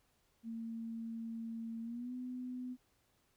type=tone with pitch glide; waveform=sine; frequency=227.6 to 251.1 Hz; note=A#3 to B3; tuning=-41 to +29 cents; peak=-40 dBFS; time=0.43-2.77 s; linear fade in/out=50 ms; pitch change=+170 cents; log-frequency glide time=1.82-2.13 s; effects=pink hiss -75 dBFS RMS until 3.36 s